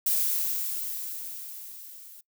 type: noise with level ramp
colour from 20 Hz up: violet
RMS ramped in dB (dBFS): -24 to -48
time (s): 0.06-2.21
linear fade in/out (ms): 5
effects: noise-tail reverb RT60 0.1 s tail -21 dB re dry